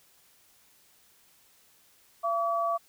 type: tone pair together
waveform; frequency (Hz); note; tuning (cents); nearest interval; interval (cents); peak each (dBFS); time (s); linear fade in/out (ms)
sine; 679 / 1144.3; F5 / D6; -49 / -45; major sixth; 904; -28; 2.23-2.78; 20
effects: white hiss -62 dBFS RMS until 2.88 s